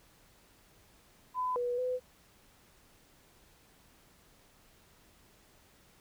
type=tone with pitch steps; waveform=sine; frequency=1007 / 487.4 / 504 Hz; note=B5 / B4 / B4; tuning=+33 / -23 / +35 cents; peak=-30 dBFS; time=1.34-2 s; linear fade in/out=50 ms; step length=220 ms; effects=pink hiss -63 dBFS RMS until 6 s